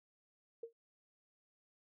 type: tone with exponential decay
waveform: sine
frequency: 461.2 Hz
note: A#4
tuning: 19 cents flat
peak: -39 dBFS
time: 0.63-0.73 s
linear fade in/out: 5 ms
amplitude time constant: 21 ms
effects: none